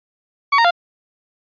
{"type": "tone with pitch steps", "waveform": "30% pulse", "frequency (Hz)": [1126, 927, 695], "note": ["C#6", "A#5", "F5"], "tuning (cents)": [27, -10, -9], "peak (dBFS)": -8, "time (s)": [0.52, 0.709], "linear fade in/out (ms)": 10, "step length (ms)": 63, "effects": ["resampled to 11025 Hz"]}